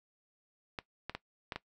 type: clicks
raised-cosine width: 0.3 ms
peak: -21 dBFS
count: 5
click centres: 0.788 / 1.096 / 1.15 / 1.522 / 1.56 s
effects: noise-tail reverb RT60 0.1 s tail -18 dB re dry